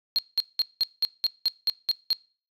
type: tone bursts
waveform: sine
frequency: 4231 Hz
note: C8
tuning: 19 cents sharp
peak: -17 dBFS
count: 10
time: 0.16-2.13 s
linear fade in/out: 0 ms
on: 26 ms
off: 190 ms
effects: noise-tail reverb RT60 0.4 s tail -25 dB re dry + tanh soft clip ceiling -18 dBFS

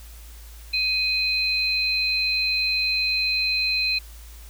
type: tone pair together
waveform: sine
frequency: 2500 / 4096 Hz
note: D#7 / C8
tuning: +8 / -38 cents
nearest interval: major sixth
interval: 854 cents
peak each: -23 dBFS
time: 0.73-3.99 s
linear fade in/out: 10 ms
effects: added 56 Hz sine -40 dBFS peak until 4.49 s + white hiss -49 dBFS RMS until 4.49 s

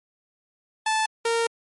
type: tone pair in turn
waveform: sawtooth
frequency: 875 / 461.6 Hz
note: A5 / A#4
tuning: -10 / -17 cents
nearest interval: major seventh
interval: 1107 cents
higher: first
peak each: -17 dBFS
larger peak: neither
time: 0.86-1.06 / 1.25-1.47 s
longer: second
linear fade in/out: 5 ms
effects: MP3 48 kbps

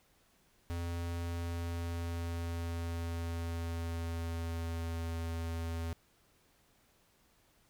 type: tone with pitch glide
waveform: square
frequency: 85.4 to 82.97 Hz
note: F2 to E2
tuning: -38 to +12 cents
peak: -36 dBFS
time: 0.7-5.93 s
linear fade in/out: 0 ms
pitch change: -50 cents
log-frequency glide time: 1.08-5.18 s
effects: pink hiss -69 dBFS RMS until 7.69 s

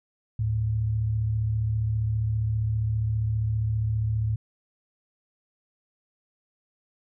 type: tone pair together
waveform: sine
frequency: 74.6 / 109.57 Hz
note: D2 / A2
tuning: +28 / -7 cents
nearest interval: perfect fifth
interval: 665 cents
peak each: -32 / -23 dBFS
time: 0.39-4.36 s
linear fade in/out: 5 ms
effects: none

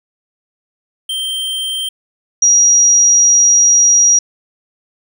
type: tone pair in turn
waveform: square / sine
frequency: 3141 / 5741 Hz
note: G7 / F8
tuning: +3 / +47 cents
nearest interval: minor seventh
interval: 1044 cents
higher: second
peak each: -18 / -6 dBFS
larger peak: second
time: 1.09-1.89 / 2.42-4.19 s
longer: second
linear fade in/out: 5 ms
effects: none

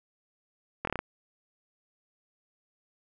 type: slowing click train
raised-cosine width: 0.5 ms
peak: -15 dBFS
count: 6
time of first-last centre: 0.85-0.99 s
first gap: 23 ms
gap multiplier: 1.1
effects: none

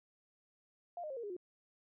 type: tone with pitch steps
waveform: sine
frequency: 698.5 / 611.6 / 535.5 / 468.9 / 410.6 / 359.5 Hz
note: F5 / D#5 / C5 / A#4 / G#4 / F#4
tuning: 0 / -30 / +40 / +10 / -20 / -50 cents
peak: -40 dBFS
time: 0.97-1.366 s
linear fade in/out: 2 ms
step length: 66 ms
effects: none

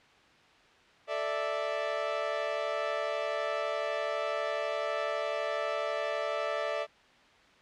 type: chord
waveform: sawtooth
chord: A suspended fourth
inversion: none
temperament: equal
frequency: 440 / 587.3 / 659.3 Hz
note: A4 / D5 / E5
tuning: 0 / 0 / 0 cents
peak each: -35 / -29 / -30 dBFS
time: 1.07-6.87 s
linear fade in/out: 50 ms
effects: white hiss -59 dBFS RMS until 7.61 s + low-pass 3000 Hz 12 dB/octave

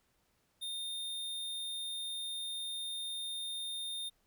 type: tone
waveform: square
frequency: 3642 Hz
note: A#7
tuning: 41 cents flat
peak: -38 dBFS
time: 0.61-4.1 s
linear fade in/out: 20 ms
effects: pink hiss -75 dBFS RMS until 4.26 s

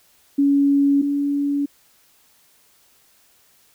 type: tone pair in turn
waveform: sine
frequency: 281.2 / 284.5 Hz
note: C#4 / C#4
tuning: +25 / +45 cents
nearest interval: unison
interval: 20 cents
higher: second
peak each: -13 / -18 dBFS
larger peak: first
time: 0.38-1.02 / 1.02-1.66 s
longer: neither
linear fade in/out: 10 ms
effects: white hiss -57 dBFS RMS until 3.74 s

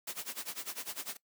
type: noise with tremolo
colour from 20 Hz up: white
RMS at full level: -38 dBFS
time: 0.07-1.17 s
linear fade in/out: 5 ms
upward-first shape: sine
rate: 10 Hz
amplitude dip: 90%
effects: noise-tail reverb RT60 0.1 s tail -20 dB re dry + high-pass 200 Hz 12 dB/octave

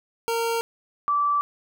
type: tone pair in turn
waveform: 25% pulse / sine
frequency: 460.9 / 1161.4 Hz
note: A#4 / D6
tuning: -20 / -20 cents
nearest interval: octave + major third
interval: 1600 cents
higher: second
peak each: -19 dBFS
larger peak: neither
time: 0.28-0.61 / 1.08-1.41 s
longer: neither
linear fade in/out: 0 ms
effects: none

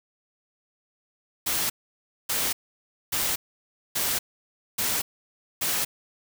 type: noise bursts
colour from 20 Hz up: white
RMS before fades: -26 dBFS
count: 6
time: 1.46-5.85 s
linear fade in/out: 10 ms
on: 240 ms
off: 590 ms
effects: none

